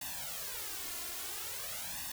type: noise with flanger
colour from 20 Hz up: white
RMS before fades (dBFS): -41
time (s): 0.01-2.12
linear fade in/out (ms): 5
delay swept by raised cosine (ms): 1.1 to 2.9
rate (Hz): 0.49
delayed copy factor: +1
effects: none